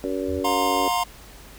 harmonic tone, 94.4 Hz, F#2, 35 cents sharp, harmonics 3 / 4 / 5 / 6, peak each -28 / -29 / -30 / -31 dBFS, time 0.04-0.88 s, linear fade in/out 0 ms
sine tone, 81.7 Hz, E2, 15 cents flat, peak -30 dBFS, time 0.28-0.4 s, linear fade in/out 10 ms
square chord, F suspended fourth, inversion none, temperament equal with one note detuned, 711.1 / 932.3 / 1046.5 Hz, F5 / Bb5 / C6, +31 / 0 / 0 cents, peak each -26 dBFS, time 0.44-1.04 s, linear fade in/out 10 ms
effects added 50 Hz sine -46 dBFS peak until 1.58 s + pink hiss -46 dBFS RMS until 1.58 s

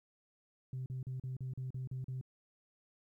sine tone bursts, 129.3 Hz, C3, 20 cents flat, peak -36 dBFS, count 9, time 0.73-2.212 s, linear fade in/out 2 ms, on 130 ms, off 39 ms, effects tanh soft clip ceiling -35 dBFS + 13-bit

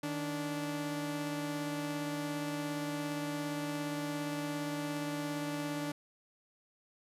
sawtooth tone pair together, 154.26 / 291.2 Hz, D#3 / D4, -15 / -15 cents, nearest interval major seventh, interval 1100 cents, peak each -37 / -32 dBFS, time 0.03-5.92 s, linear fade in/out 5 ms, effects resampled to 32000 Hz

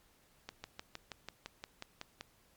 slowing click train, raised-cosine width 0.2 ms, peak -25 dBFS, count 11, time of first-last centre 0.49-2.21 s, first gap 150 ms, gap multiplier 1.03, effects pink hiss -68 dBFS RMS until 2.56 s + MP3 96 kbps

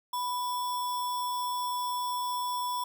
sine tone with sample-and-hold, 987.8 Hz, B5, in tune, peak -29 dBFS, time 0.13-2.84 s, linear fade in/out 5 ms, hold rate 4410 Hz, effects none

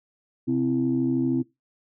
sine tone cluster, 131.2 / 258.7 / 331.7 Hz, C3 / C4 / E4, +5 / -19 / +11 cents, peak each -29 / -22 / -25 dBFS, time 0.47-1.43 s, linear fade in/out 20 ms, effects noise-tail reverb RT60 0.2 s tail -20 dB re dry + tanh soft clip ceiling -13 dBFS

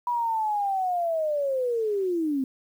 sine linear sweep, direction down, 978 to 256.6 Hz, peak -23 dBFS, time 0.07-2.44 s, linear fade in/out 2 ms, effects 9-bit

